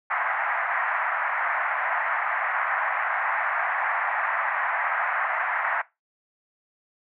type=band-pass noise; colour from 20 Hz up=white; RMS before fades=-26 dBFS; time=0.1-5.82 s; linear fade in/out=10 ms; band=690 to 2000 Hz; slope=48 dB/octave; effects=noise-tail reverb RT60 0.2 s tail -18 dB re dry